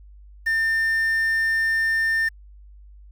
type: tone with quantisation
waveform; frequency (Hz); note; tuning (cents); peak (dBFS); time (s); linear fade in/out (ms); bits
triangle; 1800; A6; +39; -17; 0.46-2.29; 10; 7
effects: added 50 Hz sine -43 dBFS peak until 3.11 s